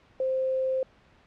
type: tone with quantisation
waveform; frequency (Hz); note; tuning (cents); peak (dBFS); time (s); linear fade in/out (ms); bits
sine; 523.3; C5; 0; -24; 0.2-0.83; 2; 9
effects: pink hiss -59 dBFS RMS until 1.26 s + low-pass 3000 Hz 12 dB/octave